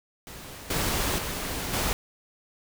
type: noise with level steps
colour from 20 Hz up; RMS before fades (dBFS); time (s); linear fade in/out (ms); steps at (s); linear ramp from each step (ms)
pink; -42 / -27 / -32 / -27; 0.27-1.93; 0; 0.7 / 1.18 / 1.73; 5
effects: none